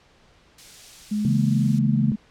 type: noise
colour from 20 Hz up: violet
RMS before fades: -32 dBFS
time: 0.58-1.79 s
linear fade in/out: 5 ms
type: tone with pitch glide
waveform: sine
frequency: 210 to 212.7 Hz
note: G#3 to G#3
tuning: +19 to +42 cents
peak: -21 dBFS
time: 1.11-2.16 s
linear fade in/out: 10 ms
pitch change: +23 cents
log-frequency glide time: 1.66-1.77 s
type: chord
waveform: sine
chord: A# diminished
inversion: first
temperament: equal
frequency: 138.59 / 164.81 / 233.1 Hz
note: C#3 / E3 / A#3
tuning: 0 / 0 / 0 cents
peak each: -21 / -27 / -25 dBFS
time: 1.25-2.12 s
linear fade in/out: 2 ms
effects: pink hiss -56 dBFS RMS until 2.3 s + low-pass 5000 Hz 12 dB/octave